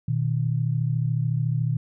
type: tone pair together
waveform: sine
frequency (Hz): 120.51 / 154.4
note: B2 / D#3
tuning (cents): -42 / -13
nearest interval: major third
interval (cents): 429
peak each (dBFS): -23 / -25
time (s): 0.08-1.77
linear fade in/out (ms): 5
effects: none